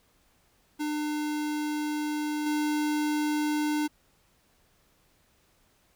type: tone with level steps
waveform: square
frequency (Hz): 300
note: D4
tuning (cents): +37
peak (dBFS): -29 / -26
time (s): 0.79-3.88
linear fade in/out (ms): 20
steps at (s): 2.46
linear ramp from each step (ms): 5
effects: pink hiss -66 dBFS RMS until 5.95 s